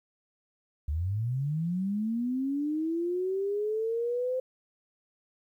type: linear sweep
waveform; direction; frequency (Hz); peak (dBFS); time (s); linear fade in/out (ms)
sine; up; 69.3 to 518; -27; 0.88-4.4; 5
effects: 11-bit